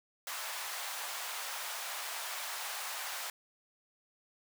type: high-pass noise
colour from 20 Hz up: pink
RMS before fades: -40 dBFS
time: 0.27-3.3 s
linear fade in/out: 2 ms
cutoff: 740 Hz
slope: 24 dB/octave
effects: none